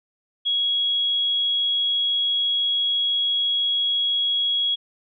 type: tone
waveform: sine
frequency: 3322 Hz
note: G#7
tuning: in tune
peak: -19 dBFS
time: 0.45-4.76 s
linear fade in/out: 20 ms
effects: none